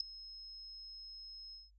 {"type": "tone with ADSR envelope", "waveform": "sine", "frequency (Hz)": 5160, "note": "E8", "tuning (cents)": -38, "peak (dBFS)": -27, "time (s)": [0, 1.71], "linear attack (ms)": 5, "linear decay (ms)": 4, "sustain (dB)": -21, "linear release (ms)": 180, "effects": ["added 50 Hz sine -63 dBFS peak until 1.78 s"]}